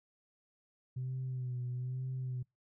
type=tone with vibrato; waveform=sine; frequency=126.8 Hz; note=B2; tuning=46 cents sharp; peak=-34 dBFS; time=0.96-2.43 s; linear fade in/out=10 ms; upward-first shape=sine; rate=1.1 Hz; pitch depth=44 cents each way; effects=noise-tail reverb RT60 0.2 s tail -26 dB re dry + tanh soft clip ceiling -32 dBFS

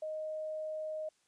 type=tone; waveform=sine; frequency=622.3 Hz; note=D#5; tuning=in tune; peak=-36 dBFS; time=0.02-1.09 s; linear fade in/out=5 ms; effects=white hiss -73 dBFS RMS until 1.27 s + resampled to 22050 Hz

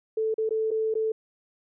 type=tone with dropouts; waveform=sine; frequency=440 Hz; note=A4; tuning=in tune; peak=-23 dBFS; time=0.17-1.12 s; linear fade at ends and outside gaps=5 ms; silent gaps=0.342-0.381 / 0.492-0.507 / 0.707-0.713 / 0.941-0.952 s; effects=none

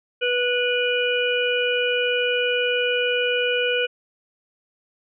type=harmonic tone; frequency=490.3 Hz; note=B4; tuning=13 cents flat; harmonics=1 / 3 / 5 / 6; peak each=-22 / -26 / -26 / -26 dBFS; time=0.21-3.87 s; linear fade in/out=20 ms; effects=none

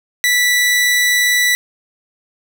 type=tone; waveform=sawtooth; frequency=1967 Hz; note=B6; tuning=7 cents flat; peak=-8 dBFS; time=0.24-1.55 s; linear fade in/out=0 ms; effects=none

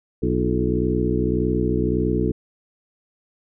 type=harmonic tone with a mistuned harmonic; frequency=61.74 Hz; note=B1; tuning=in tune; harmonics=1 / 2 / 3 / 4 / 5 / 6 / 7; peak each=-26 / -26 / -26 / -26 / -26 / -26 / -26 dBFS; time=0.22-2.32 s; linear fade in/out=10 ms; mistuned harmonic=6; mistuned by=-65 cents; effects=none

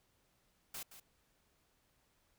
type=noise with echo; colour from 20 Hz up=white; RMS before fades=-45 dBFS; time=0.74-0.83 s; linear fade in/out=5 ms; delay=170 ms; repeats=1; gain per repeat=-11 dB; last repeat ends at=1 s; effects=pink hiss -75 dBFS RMS until 2.38 s

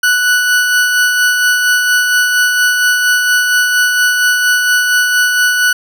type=tone with tremolo; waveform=40% pulse; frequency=1480 Hz; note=F#6; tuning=in tune; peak=-7 dBFS; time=0.03-5.73 s; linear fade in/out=5 ms; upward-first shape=sine; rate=4.3 Hz; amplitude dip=35%; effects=none

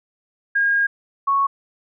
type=tone pair in turn; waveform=sine; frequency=1625 / 1106.7 Hz; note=G#6 / C#6; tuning=-38 / -3 cents; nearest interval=perfect fifth; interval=665 cents; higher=first; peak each=-15 dBFS; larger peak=neither; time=0.55-0.87 / 1.27-1.47 s; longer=first; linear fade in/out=10 ms; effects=none

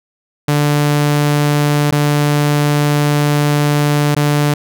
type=tone with dropouts; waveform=sawtooth; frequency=146.83 Hz; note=D3; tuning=in tune; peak=-7 dBFS; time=0.48-4.54 s; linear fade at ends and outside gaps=5 ms; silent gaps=1.91-1.922 / 4.149-4.164 s; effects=none

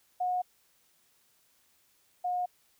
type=tone pair in turn; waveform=sine; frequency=726 / 719.7 Hz; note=F#5 / F#5; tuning=-33 / -48 cents; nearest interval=unison; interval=15 cents; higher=first; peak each=-27 / -28 dBFS; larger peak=first; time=0.2-0.42 / 2.24-2.46 s; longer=neither; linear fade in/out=10 ms; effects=white hiss -68 dBFS RMS until 2.79 s

